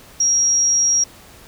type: tone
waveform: sine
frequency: 5650 Hz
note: F8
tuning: 19 cents sharp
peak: -13 dBFS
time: 0.2-1.04 s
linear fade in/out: 5 ms
effects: pink hiss -44 dBFS RMS until 1.47 s